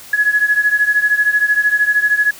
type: beating tone pair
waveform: sine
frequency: 1683 / 1696 Hz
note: G#6 / G#6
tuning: +23 / +36 cents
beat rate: 13 Hz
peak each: -13 / -16 dBFS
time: 0.13-2.31 s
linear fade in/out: 5 ms
effects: white hiss -37 dBFS RMS until 2.39 s